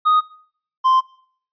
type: tone pair in turn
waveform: triangle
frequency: 1244.5 / 1041.8 Hz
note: D#6 / C6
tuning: 0 / -8 cents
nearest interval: minor third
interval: 308 cents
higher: first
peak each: -10 dBFS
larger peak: neither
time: 0.05-0.21 / 0.84-1.01 s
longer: second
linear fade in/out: 20 ms
effects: noise-tail reverb RT60 0.6 s tail -22 dB re dry + resampled to 11025 Hz